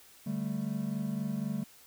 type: chord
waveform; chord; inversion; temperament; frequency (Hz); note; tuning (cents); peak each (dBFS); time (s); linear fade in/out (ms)
triangle; D suspended fourth; none; equal; 146.83 / 196 / 220; D3 / G3 / A3; 0 / 0 / 0; -36 / -33 / -33; 0.26-1.64; 10
effects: white hiss -57 dBFS RMS until 1.86 s